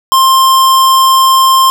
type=tone; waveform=square; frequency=1055 Hz; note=C6; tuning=14 cents sharp; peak=-5 dBFS; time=0.12-1.7 s; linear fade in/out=0 ms; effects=none